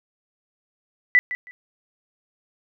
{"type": "tone with echo", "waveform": "sine", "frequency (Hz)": 1980, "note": "B6", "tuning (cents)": 4, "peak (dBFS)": -11, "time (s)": [1.15, 1.19], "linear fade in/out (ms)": 0, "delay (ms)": 160, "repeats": 2, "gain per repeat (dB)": -14, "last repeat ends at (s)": 1.51, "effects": []}